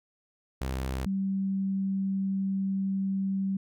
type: tone pair in turn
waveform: sawtooth / sine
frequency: 65.41 / 193.65 Hz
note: C2 / G3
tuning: 0 / -21 cents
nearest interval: octave + perfect fifth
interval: 1879 cents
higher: second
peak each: -26 dBFS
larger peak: neither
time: 0.61-1.06 / 1.06-3.57 s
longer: second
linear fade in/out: 5 ms
effects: none